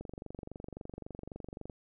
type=click train; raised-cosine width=2 ms; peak=-29 dBFS; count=41; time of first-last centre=0.01-1.698 s; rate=23.7 Hz; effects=none

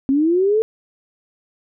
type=linear sweep; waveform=sine; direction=up; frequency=262 to 450.5 Hz; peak=-13 dBFS; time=0.09-0.62 s; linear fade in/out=0 ms; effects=none

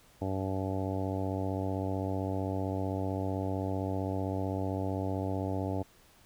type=harmonic tone; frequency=95.6 Hz; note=G2; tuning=43 cents flat; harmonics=1 / 2 / 3 / 4 / 5 / 6 / 7 / 8 / 9; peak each=-34 / -40 / -36 / -42 / -41 / -42 / -41 / -46 / -44 dBFS; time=0.21-5.83 s; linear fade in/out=10 ms; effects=pink hiss -61 dBFS RMS until 6.25 s

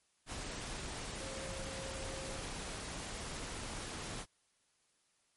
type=tone in noise; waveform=sine; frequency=535 Hz; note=C5; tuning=38 cents sharp; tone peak=-47 dBFS; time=1.17-2.43 s; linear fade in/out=50 ms; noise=pink; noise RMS=-43 dBFS; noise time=0.26-4.26 s; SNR=-7 dB; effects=white hiss -75 dBFS RMS until 5.36 s + MP3 48 kbps

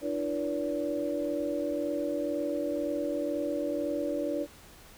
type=tone cluster; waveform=sine; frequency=297.2 / 339.2 / 483.9 / 572 Hz; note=D4 / E4 / B4 / D5; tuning=+21 / +50 / -35 / -46 cents; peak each=-33 / -36 / -37 / -32 dBFS; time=0.01-4.47 s; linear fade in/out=50 ms; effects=pink hiss -53 dBFS RMS until 4.97 s

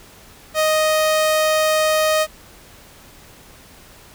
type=tone; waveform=sawtooth; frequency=623 Hz; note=D#5; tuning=2 cents sharp; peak=-11 dBFS; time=0.54-2.27 s; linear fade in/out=50 ms; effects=pink hiss -45 dBFS RMS until 4.14 s

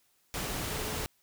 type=tone in noise; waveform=sine; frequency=431.2 Hz; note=A4; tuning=35 cents flat; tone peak=-43 dBFS; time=0.72-1.05 s; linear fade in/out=0 ms; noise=pink; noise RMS=-35 dBFS; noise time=0.34-1.06 s; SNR=-11 dB; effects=white hiss -70 dBFS RMS until 1.22 s

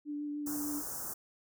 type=tone with vibrato; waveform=sine; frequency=293.7 Hz; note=D4; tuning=in tune; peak=-35 dBFS; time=0.05-0.83 s; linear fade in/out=50 ms; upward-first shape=sine; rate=6.7 Hz; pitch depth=13 cents each way
type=band-stop noise; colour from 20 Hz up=white; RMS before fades=-40 dBFS; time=0.46-1.14 s; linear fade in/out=10 ms; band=1500 to 5600 Hz; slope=48 dB/octave
effects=none

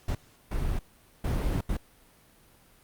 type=noise bursts at uneven times; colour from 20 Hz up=brown; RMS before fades=-28 dBFS; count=4; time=0.08-0.15 / 0.51-0.79 / 1.24-1.61 / 1.69-1.77 s; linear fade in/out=5 ms; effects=pink hiss -59 dBFS RMS until 2.83 s + Opus 48 kbps

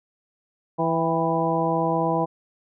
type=harmonic tone with a mistuned harmonic; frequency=164.81 Hz; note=E3; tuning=in tune; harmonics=1 / 2 / 3 / 4 / 5 / 6; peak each=-27 / -27 / -27 / -27 / -27 / -27 dBFS; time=0.78-2.26 s; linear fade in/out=20 ms; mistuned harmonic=5; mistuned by=-45 cents; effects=none

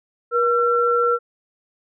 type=tone pair together; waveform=sine; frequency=478.2 / 1353.4 Hz; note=A#4 / E6; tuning=+44 / +45 cents; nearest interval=octave + tritone; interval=1801 cents; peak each=-18 dBFS; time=0.31-1.19 s; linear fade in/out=50 ms; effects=none

